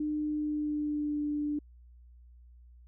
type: tone with pitch glide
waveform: sine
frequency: 301.7 to 295.3 Hz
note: D4 to D4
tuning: +47 to +10 cents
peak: -29 dBFS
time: 0-1.59 s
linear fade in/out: 5 ms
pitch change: -37 cents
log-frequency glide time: 0.26-1.21 s
effects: added 60 Hz sine -52 dBFS peak until 2.87 s